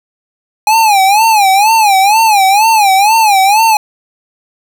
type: tone with vibrato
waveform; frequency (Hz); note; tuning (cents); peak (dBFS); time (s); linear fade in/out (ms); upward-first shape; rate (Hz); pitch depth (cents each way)
square; 830.6; G#5; 0; -6; 0.67-3.77; 2; sine; 2.1; 150
effects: none